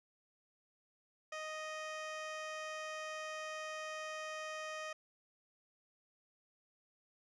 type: tone with low-pass filter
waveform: 15% pulse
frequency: 622.3 Hz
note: D#5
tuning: in tune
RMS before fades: -44 dBFS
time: 1.32-4.93 s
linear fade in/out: 5 ms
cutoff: 5700 Hz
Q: 0.97
effects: none